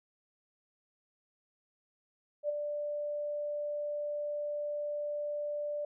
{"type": "tone with ADSR envelope", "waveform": "sine", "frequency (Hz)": 589, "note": "D5", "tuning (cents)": 5, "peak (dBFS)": -27, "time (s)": [2.43, 5.85], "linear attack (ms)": 62, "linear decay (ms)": 13, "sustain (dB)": -6, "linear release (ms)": 4, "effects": []}